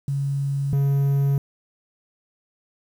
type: tone pair in turn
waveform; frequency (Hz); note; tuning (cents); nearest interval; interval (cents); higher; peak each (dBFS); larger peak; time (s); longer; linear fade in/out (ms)
sine / triangle; 139.3 / 139.3; C#3 / C#3; +9 / +9; unison; 0; neither; -21 / -15; second; 0.08-0.73 / 0.73-1.38; neither; 2
effects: 8-bit